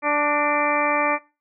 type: harmonic tone with a mistuned harmonic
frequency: 293.7 Hz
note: D4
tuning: in tune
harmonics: 1 / 2 / 3 / 4 / 5 / 6 / 7 / 8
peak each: -28 / -24 / -25 / -24 / -35 / -29 / -29 / -27 dBFS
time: 0.02-1.19 s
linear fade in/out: 50 ms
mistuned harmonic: 6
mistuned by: +32 cents
effects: noise-tail reverb RT60 0.3 s tail -20 dB re dry